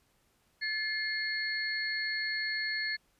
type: tone cluster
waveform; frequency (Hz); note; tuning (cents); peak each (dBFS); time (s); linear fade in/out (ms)
sine; 1734 / 2124 / 4343; A6 / C7 / C#8; -26 / +25 / -36; -34 / -36 / -36; 0.61-2.97; 20
effects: pink hiss -71 dBFS RMS until 3.19 s + resampled to 32000 Hz

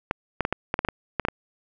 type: clicks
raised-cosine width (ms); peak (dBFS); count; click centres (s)
0.5; -8; 11; 0.111 / 0.407 / 0.451 / 0.526 / 0.741 / 0.791 / 0.849 / 0.887 / 1.197 / 1.251 / 1.285
effects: none

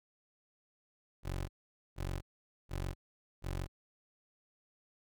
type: tone bursts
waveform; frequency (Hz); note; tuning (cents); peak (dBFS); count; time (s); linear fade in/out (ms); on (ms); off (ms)
20% pulse; 46; F#1; -9; -31; 4; 1.23-3.68; 50; 260; 470
effects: none

